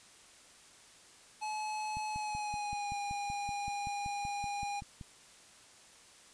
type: tone with pitch glide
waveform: square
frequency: 856 to 812.6 Hz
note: A5 to G#5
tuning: -48 to -38 cents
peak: -36 dBFS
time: 1.41-4.81 s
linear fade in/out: 20 ms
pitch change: -90 cents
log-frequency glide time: 2.09-2.95 s
type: click train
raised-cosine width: 5 ms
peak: -33 dBFS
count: 17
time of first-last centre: 1.97-5.012 s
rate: 5.26 Hz
effects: white hiss -58 dBFS RMS until 6.33 s + resampled to 22050 Hz